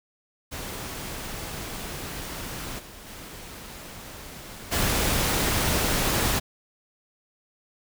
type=noise with level steps; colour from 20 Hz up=pink; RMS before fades=-35 / -44 / -41 / -24 dBFS; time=0.51-6.4 s; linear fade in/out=20 ms; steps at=2.78 / 3.06 / 4.71 s; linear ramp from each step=20 ms; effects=none